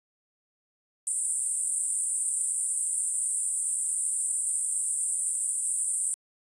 white band-pass noise, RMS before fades -29 dBFS, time 1.07-6.14 s, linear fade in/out 0 ms, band 8200 to 9400 Hz, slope 96 dB/octave, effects resampled to 24000 Hz

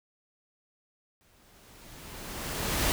pink noise with exponential growth, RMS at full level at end -25 dBFS, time 1.21-2.92 s, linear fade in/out 0 ms, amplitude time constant 370 ms, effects none

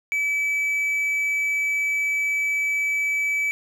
triangle tone, 2298 Hz, D7, 38 cents flat, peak -19 dBFS, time 0.12-3.51 s, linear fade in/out 0 ms, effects none

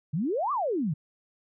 sine exponential two-way sweep, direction up then down, 136.9 to 1216 to 136.9 Hz, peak -25 dBFS, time 0.13-0.94 s, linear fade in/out 10 ms, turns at 0.52 s, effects none

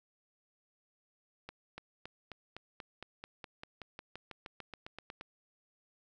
accelerating click train, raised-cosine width 0.3 ms, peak -28 dBFS, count 21, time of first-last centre 1.49-5.211 s, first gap 290 ms, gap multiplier 0.95, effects none

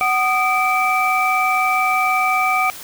sine tone cluster, 749 / 1233 / 2323 Hz, F#5 / D#6 / D7, +21 / -16 / -20 cents, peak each -19 dBFS, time 0.01-2.7 s, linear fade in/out 0 ms, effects white hiss -35 dBFS RMS until 2.83 s

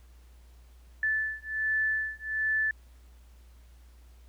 sine beating tone pair, 1748 / 1749.3 Hz, A6 / A6, -12 / -11 cents, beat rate 1.3 Hz, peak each -30 dBFS, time 1.03-2.71 s, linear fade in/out 2 ms, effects added 60 Hz sine -51 dBFS peak until 4.28 s + pink hiss -65 dBFS RMS until 4.28 s

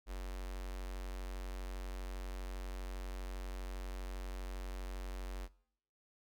square tone with notch filter, 46.25 Hz, F#1, in tune, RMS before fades -42 dBFS, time 0.06-5.49 s, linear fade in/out 50 ms, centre 130 Hz, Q 0.58, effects noise-tail reverb RT60 0.7 s tail -22 dB re dry

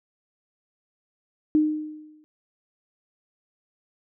sine tone with exponential decay, 306.3 Hz, D#4, 27 cents flat, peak -14 dBFS, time 1.55-2.24 s, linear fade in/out 0 ms, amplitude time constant 150 ms, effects none

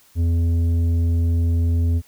sine tone with tanh clipping, 84.2 Hz, E2, 37 cents sharp, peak -17 dBFS, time 0.15-2.02 s, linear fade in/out 50 ms, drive 8 dB, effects white hiss -54 dBFS RMS until 2.07 s

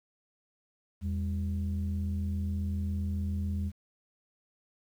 sine tone pair together, 82.61 / 200.6 Hz, E2 / G3, +4 / +40 cents, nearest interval octave + minor third, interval 1536 cents, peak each -29 / -34 dBFS, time 1.01-3.72 s, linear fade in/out 50 ms, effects tanh soft clip ceiling -24 dBFS + 10-bit

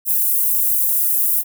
pink high-pass noise, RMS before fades -17 dBFS, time 0.05-1.44 s, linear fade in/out 50 ms, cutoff 12000 Hz, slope 24 dB/octave, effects none

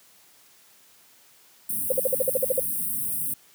white band-stop noise, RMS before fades -28 dBFS, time 1.69-3.34 s, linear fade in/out 5 ms, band 290 to 8700 Hz, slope 96 dB/octave
sine tone bursts, 523.3 Hz, C5, in tune, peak -18 dBFS, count 10, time 1.9-2.598 s, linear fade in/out 5 ms, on 23 ms, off 52 ms
effects white hiss -56 dBFS RMS until 3.54 s + high-pass 100 Hz 12 dB/octave

